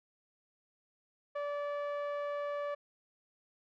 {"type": "tone with low-pass filter", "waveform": "sawtooth", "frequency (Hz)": 579, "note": "D5", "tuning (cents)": -25, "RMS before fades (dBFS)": -37, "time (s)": [1.35, 2.75], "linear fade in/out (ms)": 10, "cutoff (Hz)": 1400, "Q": 0.81, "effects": []}